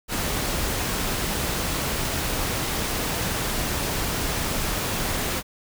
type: noise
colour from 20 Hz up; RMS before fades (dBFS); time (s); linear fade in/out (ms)
pink; -26; 0.08-5.43; 50
effects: none